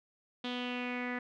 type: tone with low-pass filter sweep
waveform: sawtooth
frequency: 246.9 Hz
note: B3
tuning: in tune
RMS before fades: -37 dBFS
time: 0.44-1.19 s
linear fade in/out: 5 ms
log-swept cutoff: 3500 to 1900 Hz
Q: 5
effects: none